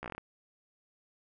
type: slowing click train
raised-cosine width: 0.5 ms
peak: -24 dBFS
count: 8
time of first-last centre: 0.03-0.18 s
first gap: 14 ms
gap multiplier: 1.14
effects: none